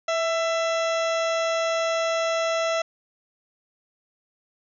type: harmonic tone with a mistuned harmonic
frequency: 667 Hz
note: E5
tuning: 20 cents sharp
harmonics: 1 / 2 / 3 / 4 / 5 / 6 / 8 / 9 / 10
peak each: -23 / -29 / -33 / -35 / -37 / -39 / -41 / -42 / -43 dBFS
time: 0.08-2.82 s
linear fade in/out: 5 ms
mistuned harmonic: 1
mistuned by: -30 cents
effects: none